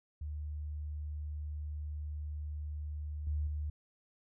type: tone with level steps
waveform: sine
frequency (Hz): 75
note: D2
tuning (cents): +37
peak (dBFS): -37 / -31 / -34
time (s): 0.21-3.7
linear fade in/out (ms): 5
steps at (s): 3.27 / 3.47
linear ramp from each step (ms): 2
effects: none